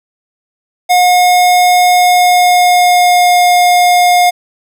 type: tone with pitch glide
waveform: square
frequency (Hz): 720 to 713.4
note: F#5 to F5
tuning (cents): -47 to +37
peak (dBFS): -6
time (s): 0.89-4.31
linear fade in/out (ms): 20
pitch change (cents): -16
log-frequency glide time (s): 1.97-3.36
effects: none